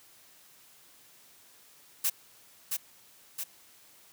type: noise with echo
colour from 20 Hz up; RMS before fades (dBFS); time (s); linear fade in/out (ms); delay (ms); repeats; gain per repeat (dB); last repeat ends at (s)
blue; -27; 2.04-2.1; 10; 670; 2; -4; 3.44
effects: white hiss -58 dBFS RMS until 4.12 s + high-pass 80 Hz 12 dB/octave